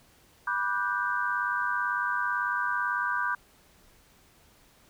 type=chord; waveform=sine; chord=G major seventh; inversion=first; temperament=just; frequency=980 / 1176 / 1470 / 1568 Hz; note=B5 / D6 / F#6 / G6; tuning=-14 / +2 / -12 / 0 cents; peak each=-32 / -32 / -33 / -30 dBFS; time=0.47-3.35 s; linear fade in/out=5 ms; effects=pink hiss -60 dBFS RMS until 4.89 s